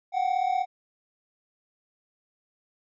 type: tone pair together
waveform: triangle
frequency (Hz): 727 / 763.4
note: F#5 / G5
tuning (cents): -31 / -46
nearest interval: minor second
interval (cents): 85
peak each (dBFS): -24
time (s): 0.12-0.66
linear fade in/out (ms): 50
effects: resampled to 16000 Hz